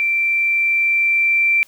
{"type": "tone with level ramp", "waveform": "sine", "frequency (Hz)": 2349, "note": "D7", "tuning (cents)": 0, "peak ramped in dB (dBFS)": [-15, -12], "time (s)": [0, 1.63], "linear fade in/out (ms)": 0, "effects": ["white hiss -51 dBFS RMS until 1.67 s"]}